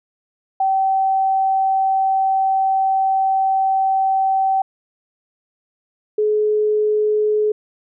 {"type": "tone pair in turn", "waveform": "sine", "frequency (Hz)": [770, 424.7], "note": ["G5", "G#4"], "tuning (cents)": [-31, 39], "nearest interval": "minor seventh", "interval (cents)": 1030, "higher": "first", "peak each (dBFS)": -14, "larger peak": "neither", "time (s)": [[0.6, 4.62], [6.18, 7.52]], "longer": "first", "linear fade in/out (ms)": 5, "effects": []}